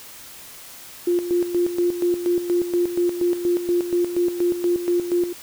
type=tone with tremolo; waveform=sine; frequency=350.5 Hz; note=F4; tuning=6 cents sharp; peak=-16 dBFS; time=1.07-5.33 s; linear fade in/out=5 ms; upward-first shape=square; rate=4.2 Hz; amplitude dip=65%; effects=white hiss -41 dBFS RMS until 5.42 s